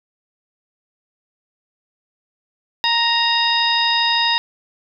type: harmonic tone with a mistuned harmonic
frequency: 932.3 Hz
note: A#5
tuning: in tune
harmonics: 1 / 2 / 3 / 4 / 5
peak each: -20 / -22 / -23 / -19 / -23 dBFS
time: 2.84-4.38 s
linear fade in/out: 0 ms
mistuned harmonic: 5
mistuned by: +110 cents
effects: none